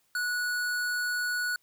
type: tone with hard clipping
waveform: sine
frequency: 1468 Hz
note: F#6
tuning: 14 cents flat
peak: -29 dBFS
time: 0.15-1.56 s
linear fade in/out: 2 ms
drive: 18 dB
effects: white hiss -70 dBFS RMS until 1.62 s